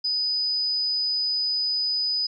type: tone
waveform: sine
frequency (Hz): 4985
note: D#8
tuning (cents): +2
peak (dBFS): -22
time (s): 0.04-2.27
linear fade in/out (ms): 10
effects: none